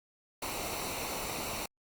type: noise with comb filter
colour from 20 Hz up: pink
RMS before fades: -37 dBFS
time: 0.42-1.66 s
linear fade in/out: 5 ms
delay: 0.6 ms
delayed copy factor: -0.6
effects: Opus 48 kbps